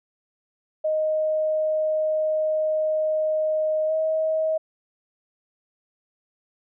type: tone with pitch glide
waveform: sine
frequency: 622.3 to 633.2 Hz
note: D#5 to D#5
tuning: 0 to +30 cents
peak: -20 dBFS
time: 0.84-4.58 s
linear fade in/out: 10 ms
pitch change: +30 cents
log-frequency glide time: 3.87-3.92 s
effects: none